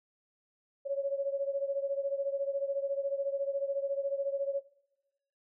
sine beating tone pair, 551 / 565 Hz, C#5 / C#5, -11 / +33 cents, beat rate 14 Hz, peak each -32 / -35 dBFS, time 0.85-4.61 s, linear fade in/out 20 ms, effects noise-tail reverb RT60 1.0 s tail -21 dB re dry

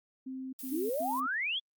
sine tone bursts, 261.6 Hz, C4, in tune, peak -37 dBFS, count 3, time 0.26-1.268 s, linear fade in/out 10 ms, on 270 ms, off 99 ms
violet noise, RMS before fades -43 dBFS, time 0.59-1.2 s, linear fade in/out 0 ms
sine exponential sweep, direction up, 277.2 to 3502 Hz, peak -30 dBFS, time 0.71-1.6 s, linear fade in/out 20 ms
effects Opus 48 kbps

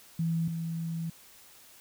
sine tone pair in turn, 165 / 165 Hz, E3 / E3, +2 / +2 cents, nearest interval unison, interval 0 cents, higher neither, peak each -26 / -31 dBFS, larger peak first, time 0.19-0.48 / 0.48-1.1 s, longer second, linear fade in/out 5 ms, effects white hiss -55 dBFS RMS until 1.8 s

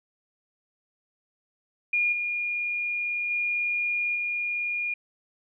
sine tone with level steps, 2426 Hz, D#7, 44 cents flat, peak -21 / -26 / -24 / -26 dBFS, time 1.93-4.94 s, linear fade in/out 5 ms, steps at 2.12 / 3.3 / 4.15 s, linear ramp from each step 10 ms, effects none

